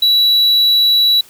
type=tone; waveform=triangle; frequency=3924 Hz; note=B7; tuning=12 cents flat; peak=-7 dBFS; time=0.02-1.21 s; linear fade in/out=5 ms; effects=white hiss -44 dBFS RMS until 1.29 s